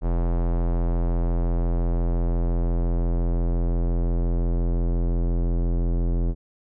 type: tone with low-pass filter sweep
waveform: square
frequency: 42.87 Hz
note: F1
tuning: 31 cents flat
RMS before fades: -22 dBFS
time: 0.01-6.35 s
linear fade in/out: 50 ms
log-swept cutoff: 800 to 410 Hz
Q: 1
effects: none